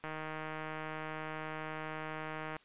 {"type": "click train", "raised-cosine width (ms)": 0.5, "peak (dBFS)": -26, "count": 395, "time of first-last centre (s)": [0.04, 2.566], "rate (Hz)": 156, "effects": ["white hiss -64 dBFS RMS until 2.64 s", "resampled to 8000 Hz"]}